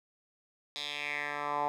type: tone with band-pass filter sweep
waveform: 10% pulse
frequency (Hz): 146.1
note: D3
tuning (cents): -9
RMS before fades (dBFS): -35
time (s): 0.76-1.68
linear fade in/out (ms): 0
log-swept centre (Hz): 4100 to 850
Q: 3.6
effects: none